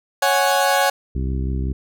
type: chord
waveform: 30% pulse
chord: C# suspended fourth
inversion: none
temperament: equal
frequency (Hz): 554.4 / 740 / 830.6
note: C#5 / F#5 / G#5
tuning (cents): 0 / 0 / 0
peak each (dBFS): -17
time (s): 0.22-0.9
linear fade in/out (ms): 5
type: harmonic tone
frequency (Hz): 65.41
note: C2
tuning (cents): 0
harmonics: 1 / 2 / 3 / 4 / 5 / 6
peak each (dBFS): -21 / -27 / -31 / -33 / -35 / -37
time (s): 1.15-1.73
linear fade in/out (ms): 5
effects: none